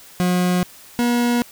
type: tone pair in turn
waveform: 40% pulse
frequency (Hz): 180 / 240.3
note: F#3 / B3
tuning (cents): -47 / -47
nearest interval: perfect fourth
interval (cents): 500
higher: second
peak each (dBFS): -15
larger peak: neither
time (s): 0.2-0.63 / 0.99-1.42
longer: neither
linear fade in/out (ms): 0
effects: white hiss -44 dBFS RMS until 1.51 s